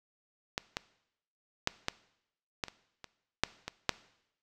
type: clicks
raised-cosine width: 0.2 ms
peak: -14 / -15 / -9 / -12 / -14 / -25 / -26 / -7 / -19 / -7 dBFS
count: 10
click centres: 0.579 / 0.769 / 1.674 / 1.884 / 2.638 / 2.683 / 3.043 / 3.436 / 3.68 / 3.893 s
effects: noise-tail reverb RT60 0.8 s tail -19 dB re dry